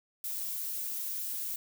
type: noise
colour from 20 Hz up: violet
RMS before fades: -36 dBFS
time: 0.24-1.56 s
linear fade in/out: 2 ms
effects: none